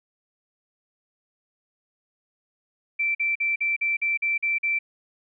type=tone bursts; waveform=sine; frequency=2339 Hz; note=D7; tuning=8 cents flat; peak=-21 dBFS; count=9; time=2.99-4.79 s; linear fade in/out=10 ms; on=160 ms; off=45 ms; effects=none